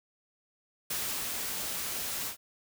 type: noise with ADSR envelope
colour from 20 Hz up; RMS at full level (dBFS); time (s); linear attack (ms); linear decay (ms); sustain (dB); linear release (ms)
white; -33; 0.9-2.37; 6; 370; -2; 99
effects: none